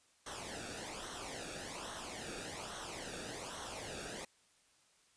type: noise with flanger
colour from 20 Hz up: pink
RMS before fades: -45 dBFS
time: 0.26-4.25 s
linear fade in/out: 5 ms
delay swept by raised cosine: 0.41 to 0.99 ms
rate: 1.2 Hz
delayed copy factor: -0.7
effects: white hiss -70 dBFS RMS until 5.16 s + resampled to 22050 Hz